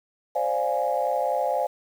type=chord; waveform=sine; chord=D half-diminished seventh; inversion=third; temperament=equal; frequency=523.3 / 587.3 / 698.5 / 830.6 Hz; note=C5 / D5 / F5 / Ab5; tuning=0 / 0 / 0 / 0 cents; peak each=-27 dBFS; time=0.35-1.67 s; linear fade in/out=10 ms; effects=tanh soft clip ceiling -12 dBFS + 8-bit